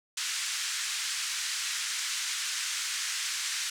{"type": "band-pass noise", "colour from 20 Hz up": "white", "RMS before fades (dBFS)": -33, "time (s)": [0.17, 3.7], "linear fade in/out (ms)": 5, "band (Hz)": [1400, 7900], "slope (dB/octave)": 24, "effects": []}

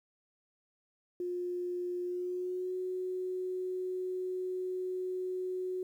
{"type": "tone with pitch glide", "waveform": "sine", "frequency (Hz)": [356.2, 368.5], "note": ["F4", "F#4"], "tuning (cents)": [34, -7], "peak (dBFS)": -33, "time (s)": [1.2, 5.83], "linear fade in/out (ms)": 2, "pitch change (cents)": 59, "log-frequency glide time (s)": [2.04, 2.75], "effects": ["11-bit"]}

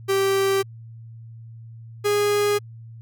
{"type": "tone pair in turn", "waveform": "45% pulse", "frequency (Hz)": [390, 412.1], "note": ["G4", "G#4"], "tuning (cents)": [-9, -13], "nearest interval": "minor second", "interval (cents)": 96, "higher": "second", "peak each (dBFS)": [-18, -18], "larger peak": "neither", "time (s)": [[0.08, 0.63], [2.04, 2.59]], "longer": "neither", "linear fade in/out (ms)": 20, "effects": ["added 114 Hz sine -38 dBFS peak until 3.01 s"]}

